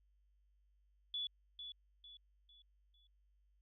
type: tone with echo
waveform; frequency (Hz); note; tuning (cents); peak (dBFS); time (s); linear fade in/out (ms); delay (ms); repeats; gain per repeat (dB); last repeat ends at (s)
sine; 3432; A7; -44; -38; 1.14-1.27; 2; 450; 4; -8; 3.07
effects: added 50 Hz sine -70 dBFS peak until 3.61 s